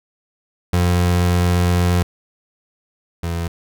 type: tone pair in turn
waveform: 30% pulse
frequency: 88.5 / 84.65 Hz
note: F2 / E2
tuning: +23 / +46 cents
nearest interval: minor second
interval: 77 cents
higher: first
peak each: -11 / -18 dBFS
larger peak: first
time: 0.73-2.03 / 3.23-3.48 s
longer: first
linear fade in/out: 5 ms
effects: none